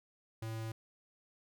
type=tone; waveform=square; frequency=111.9 Hz; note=A2; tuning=30 cents sharp; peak=-39 dBFS; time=0.42-0.72 s; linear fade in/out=5 ms; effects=none